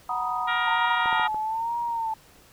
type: chord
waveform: sine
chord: B major seventh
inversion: second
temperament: equal with one note detuned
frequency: 740 / 932.3 / 975.9 / 1244.5 Hz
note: F#5 / A#5 / B5 / D#6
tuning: 0 / 0 / -21 / 0 cents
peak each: -31 / -32 / -31 / -29 dBFS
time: 0.09-1.28 s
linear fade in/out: 5 ms
type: harmonic tone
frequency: 471.3 Hz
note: A#4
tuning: 19 cents sharp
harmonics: 3 / 4 / 5 / 6 / 7 / 8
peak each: -28 / -29 / -35 / -38 / -36 / -39 dBFS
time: 0.47-1.28 s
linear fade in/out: 20 ms
type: tone with vibrato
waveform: sine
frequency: 902 Hz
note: A5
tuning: 43 cents sharp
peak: -25 dBFS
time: 0.67-2.14 s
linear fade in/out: 5 ms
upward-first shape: sine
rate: 1.1 Hz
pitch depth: 82 cents each way
type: clicks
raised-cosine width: 1 ms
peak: -22 / -23 / -24 / -24 dBFS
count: 4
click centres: 1.058 / 1.128 / 1.197 / 1.345 s
effects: pink hiss -54 dBFS RMS until 2.52 s